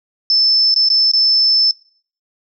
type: tone with dropouts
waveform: sine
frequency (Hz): 5274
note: E8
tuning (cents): 0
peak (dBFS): -10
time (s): 0.3-1.71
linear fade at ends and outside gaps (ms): 1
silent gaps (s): 0.742-0.761 / 0.887-0.901 / 1.115-1.135
effects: noise-tail reverb RT60 0.5 s tail -21 dB re dry